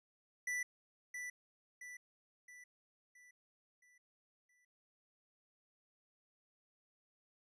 square tone with echo, 1975.5 Hz, B6, in tune, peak -37 dBFS, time 0.47-0.63 s, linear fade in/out 5 ms, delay 670 ms, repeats 6, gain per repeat -6 dB, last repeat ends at 4.65 s, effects low-pass 11000 Hz 12 dB/octave

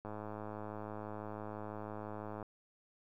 click train, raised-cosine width 1 ms, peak -30 dBFS, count 253, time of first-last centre 0.05-2.427 s, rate 106 Hz, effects 12-bit

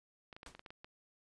clicks, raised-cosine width 0.3 ms, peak -34 dBFS, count 9, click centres 0.328 / 0.365 / 0.431 / 0.463 / 0.55 / 0.594 / 0.662 / 0.705 / 0.845 s
pink noise with exponential decay, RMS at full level -48 dBFS, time 0.46-0.62 s, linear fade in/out 5 ms, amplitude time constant 34 ms
effects resampled to 22050 Hz

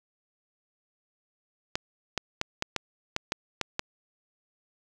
clicks, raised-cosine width 0.2 ms, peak -10 dBFS, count 9, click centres 1.755 / 2.177 / 2.414 / 2.624 / 2.763 / 3.164 / 3.321 / 3.613 / 3.794 s, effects none

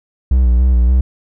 triangle tone with vibrato, 61.74 Hz, B1, in tune, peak -6 dBFS, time 0.31-1.01 s, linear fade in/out 5 ms, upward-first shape square, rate 3.5 Hz, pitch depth 51 cents each way, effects none

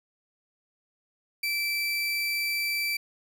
30% pulse tone, 2329 Hz, D7, 15 cents flat, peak -24 dBFS, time 1.43-2.97 s, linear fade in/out 5 ms, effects none

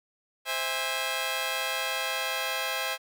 10% pulse chord, C augmented, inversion none, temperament just, 523.3 / 654.1 / 817.6 Hz, C5 / E5 / G#5, 0 / -14 / -27 cents, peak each -25 dBFS, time 0.45-2.98 s, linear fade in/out 50 ms, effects none

